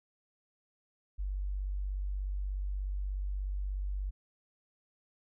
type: tone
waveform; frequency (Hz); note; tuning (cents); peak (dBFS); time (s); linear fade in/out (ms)
sine; 48.34; G1; -23; -32; 1.18-4.11; 20
effects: none